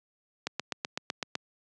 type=click train; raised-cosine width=0.2 ms; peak=-13 dBFS; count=8; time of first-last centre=0.47-1.354 s; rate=7.92 Hz; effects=high-pass 150 Hz 12 dB/octave + resampled to 22050 Hz